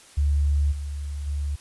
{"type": "tone with level steps", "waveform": "sine", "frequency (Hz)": 72.2, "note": "D2", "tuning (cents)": -29, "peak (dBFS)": [-18, -28, -24], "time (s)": [0.17, 1.56], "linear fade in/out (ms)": 10, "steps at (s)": [0.71, 1.26], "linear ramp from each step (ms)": 20, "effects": ["white hiss -50 dBFS RMS until 1.6 s", "resampled to 24000 Hz"]}